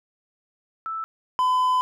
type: tone pair in turn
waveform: sine / triangle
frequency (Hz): 1318.5 / 1011.2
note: E6 / B5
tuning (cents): 0 / +41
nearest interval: perfect fourth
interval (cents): 459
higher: first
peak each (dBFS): -27 / -16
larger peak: second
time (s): 0.86-1.04 / 1.39-1.81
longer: second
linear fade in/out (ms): 0
effects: none